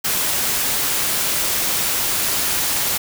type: noise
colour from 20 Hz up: white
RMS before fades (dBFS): -20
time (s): 0.04-2.98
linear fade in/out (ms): 10
effects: none